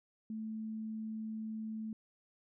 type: tone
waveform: sine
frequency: 219.2 Hz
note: A3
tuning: 6 cents flat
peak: -38 dBFS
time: 0.3-1.93 s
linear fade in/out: 2 ms
effects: none